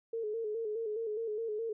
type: tone with vibrato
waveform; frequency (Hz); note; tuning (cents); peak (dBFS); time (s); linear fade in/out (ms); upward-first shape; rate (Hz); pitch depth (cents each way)
sine; 440; A4; 0; -33; 0.13-1.73; 5; square; 4.8; 64
effects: none